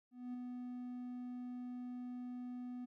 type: tone with ADSR envelope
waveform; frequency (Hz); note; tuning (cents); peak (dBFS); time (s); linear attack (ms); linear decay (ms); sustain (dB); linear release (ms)
triangle; 247.5; B3; +4; -38; 0.11-2.86; 230; 7; -3; 18
effects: none

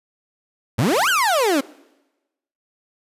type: exponential two-way sweep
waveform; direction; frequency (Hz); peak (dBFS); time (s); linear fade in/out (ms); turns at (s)
30% pulse; up then down; 95.8 to 1623 to 257.4; -13; 0.78-1.61; 10; 1.09
effects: noise-tail reverb RT60 1.0 s tail -22 dB re dry + resampled to 32000 Hz

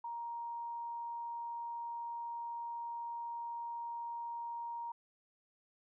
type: tone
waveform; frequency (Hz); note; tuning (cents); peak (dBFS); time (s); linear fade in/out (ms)
sine; 938; A#5; +11; -39; 0.04-4.92; 5
effects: none

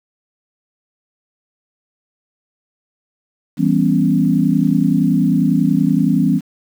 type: chord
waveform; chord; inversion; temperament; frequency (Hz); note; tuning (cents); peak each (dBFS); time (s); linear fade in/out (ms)
sine; C# half-diminished seventh; first; equal; 164.81 / 196 / 246.9 / 277.2; E3 / G3 / B3 / C#4; 0 / 0 / 0 / 0; -17; 3.57-6.41; 50
effects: 7-bit

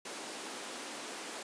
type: high-pass noise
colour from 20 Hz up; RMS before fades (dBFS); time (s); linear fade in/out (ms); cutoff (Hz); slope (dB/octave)
pink; -43; 0.05-1.43; 5; 260; 24
effects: resampled to 22050 Hz

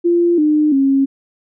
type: tone with pitch steps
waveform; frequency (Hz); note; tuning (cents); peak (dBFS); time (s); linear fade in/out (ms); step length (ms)
sine; 345 / 302.8 / 272.3; F4 / D#4 / C#4; -21 / -47 / -31; -10; 0.04-1.06; 20; 340
effects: none

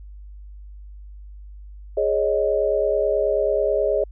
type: chord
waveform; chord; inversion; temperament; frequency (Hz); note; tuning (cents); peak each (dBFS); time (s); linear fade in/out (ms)
sine; Ab suspended fourth; none; just; 415.3 / 553.7 / 623; Ab4 / Db5 / Eb5; 0 / -2 / +2; -22; 1.97-4.04; 5
effects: added 50 Hz sine -37 dBFS peak until 4.11 s

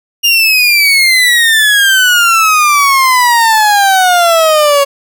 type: exponential sweep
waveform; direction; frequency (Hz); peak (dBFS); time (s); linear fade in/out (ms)
30% pulse; down; 2838 to 554.4; -3; 0.23-4.85; 20
effects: none

